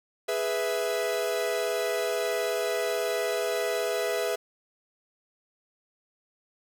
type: chord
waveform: 45% pulse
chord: E major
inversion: first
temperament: equal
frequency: 415.3 / 493.9 / 659.3 Hz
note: G#4 / B4 / E5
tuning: 0 / 0 / 0 cents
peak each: -31 / -31 / -30 dBFS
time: 0.28-4.36 s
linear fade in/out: 10 ms
effects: none